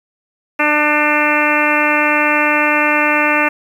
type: harmonic tone with a mistuned harmonic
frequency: 298.4 Hz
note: D4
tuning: 28 cents sharp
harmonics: 1 / 2 / 3 / 4 / 5 / 6 / 7 / 8 / 9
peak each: -20 / -20 / -20 / -20 / -20 / -20 / -20 / -20 / -20 dBFS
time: 0.59-3.49 s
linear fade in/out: 10 ms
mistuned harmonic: 7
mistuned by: +19 cents
effects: 7-bit